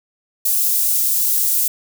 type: high-pass noise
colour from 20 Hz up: white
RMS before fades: -17 dBFS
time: 0.45-1.68 s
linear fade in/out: 5 ms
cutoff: 9100 Hz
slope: 12 dB/octave
effects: none